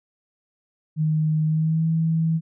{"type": "tone with pitch glide", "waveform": "sine", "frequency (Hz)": [155.56, 162.17], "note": ["D#3", "E3"], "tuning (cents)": [0, -28], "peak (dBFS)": -18, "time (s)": [0.96, 2.41], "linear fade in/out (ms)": 50, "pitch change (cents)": 72, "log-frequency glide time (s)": [1.45, 1.87], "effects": []}